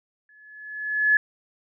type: tone with exponential growth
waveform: sine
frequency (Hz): 1709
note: G#6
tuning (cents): +49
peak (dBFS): -13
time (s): 0.29-1.17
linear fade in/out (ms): 2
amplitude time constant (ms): 190
effects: none